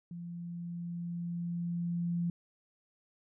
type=tone with level ramp; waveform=sine; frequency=172.1 Hz; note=F3; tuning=25 cents flat; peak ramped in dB=-40 to -29 dBFS; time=0.11-2.3 s; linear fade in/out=2 ms; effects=none